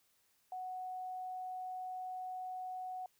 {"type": "tone", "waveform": "sine", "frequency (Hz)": 740, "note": "F#5", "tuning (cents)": 0, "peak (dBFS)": -40, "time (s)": [0.52, 3.06], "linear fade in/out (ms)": 2, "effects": ["white hiss -74 dBFS RMS until 3.19 s"]}